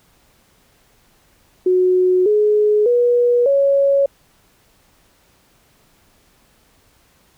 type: tone with pitch steps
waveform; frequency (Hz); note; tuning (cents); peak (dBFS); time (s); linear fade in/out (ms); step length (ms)
sine; 366.7 / 421.2 / 483.9 / 555.8; F#4 / G#4 / B4 / C#5; -15 / +24 / -35 / +4; -11; 1.66-4.06; 5; 600
effects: pink hiss -56 dBFS RMS until 7.37 s